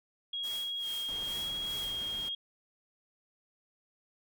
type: tone with vibrato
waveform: sine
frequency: 3273 Hz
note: G#7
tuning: 26 cents flat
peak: -33 dBFS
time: 0.33-2.35 s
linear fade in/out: 5 ms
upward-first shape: square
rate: 1 Hz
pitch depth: 12 cents each way
type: noise with tremolo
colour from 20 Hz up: white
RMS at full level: -45 dBFS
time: 0.43-2.05 s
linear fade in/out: 10 ms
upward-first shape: sine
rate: 2.4 Hz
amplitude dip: 90%
type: noise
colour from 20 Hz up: pink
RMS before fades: -47 dBFS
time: 1.08-2.29 s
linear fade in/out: 5 ms
effects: MP3 96 kbps